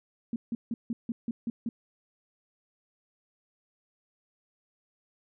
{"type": "tone bursts", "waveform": "sine", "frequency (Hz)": 232, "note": "A#3", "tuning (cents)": -8, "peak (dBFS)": -28, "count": 8, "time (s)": [0.33, 1.69], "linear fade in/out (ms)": 2, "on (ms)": 30, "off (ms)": 160, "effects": []}